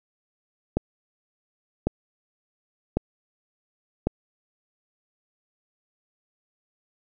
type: click train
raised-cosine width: 2 ms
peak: -8 dBFS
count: 4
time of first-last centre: 0.77-4.07 s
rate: 0.909 Hz
effects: none